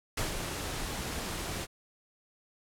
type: noise with ADSR envelope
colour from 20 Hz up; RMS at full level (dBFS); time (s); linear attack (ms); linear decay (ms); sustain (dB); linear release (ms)
pink; -31; 0.17-1.67; 6; 140; -5; 41
effects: low-pass 12000 Hz 12 dB/octave